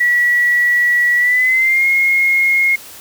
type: tone with pitch glide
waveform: sine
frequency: 1939 to 2151 Hz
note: B6 to C7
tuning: -32 to +47 cents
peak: -10 dBFS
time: 0-2.76 s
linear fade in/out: 10 ms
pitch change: +179 cents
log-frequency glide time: 1.17-1.87 s
effects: white hiss -36 dBFS RMS until 3 s